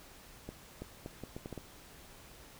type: accelerating click train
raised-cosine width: 2 ms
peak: -28 dBFS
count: 8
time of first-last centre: 0.49-1.577 s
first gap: 330 ms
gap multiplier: 0.73
effects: pink hiss -55 dBFS RMS until 2.59 s